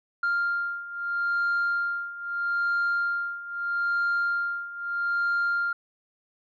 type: beating tone pair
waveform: sine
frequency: 1396.9 / 1397.68 Hz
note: F6 / F6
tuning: 0 / +1 cents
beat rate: 0.78 Hz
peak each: -28 / -25 dBFS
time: 0.23-5.73 s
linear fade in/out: 5 ms
effects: tanh soft clip ceiling -20 dBFS